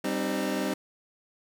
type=chord; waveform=25% pulse; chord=C minor; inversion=second; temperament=equal with one note detuned; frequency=196 / 261.6 / 305.1 Hz; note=G3 / C4 / Eb4; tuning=0 / 0 / -34 cents; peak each=-28 dBFS; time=0.04-0.74 s; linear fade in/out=5 ms; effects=none